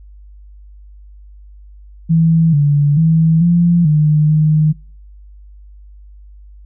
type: tone with pitch steps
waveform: sine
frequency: 163.4 / 144.8 / 161.6 / 172.1 / 151.7 / 154.1 Hz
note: E3 / D3 / E3 / F3 / D#3 / D#3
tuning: -15 / -24 / -34 / -25 / -44 / -16 cents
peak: -8 dBFS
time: 2.09-4.73 s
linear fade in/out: 20 ms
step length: 440 ms
effects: noise-tail reverb RT60 0.4 s tail -24 dB re dry + added 50 Hz sine -36 dBFS peak until 6.65 s